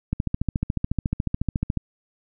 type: click train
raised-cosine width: 5 ms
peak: -10 dBFS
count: 24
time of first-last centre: 0.13-1.773 s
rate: 14 Hz
effects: none